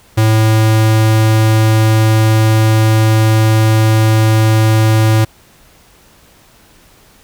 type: tone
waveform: square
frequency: 109.9 Hz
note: A2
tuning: 2 cents flat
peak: -8 dBFS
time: 0.17-5.25 s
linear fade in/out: 10 ms
effects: pink hiss -46 dBFS RMS until 7.23 s